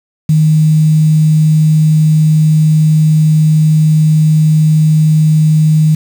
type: tone with quantisation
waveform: sine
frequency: 155.56 Hz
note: D#3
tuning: in tune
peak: -5 dBFS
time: 0.29-5.95 s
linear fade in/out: 5 ms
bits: 5
effects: none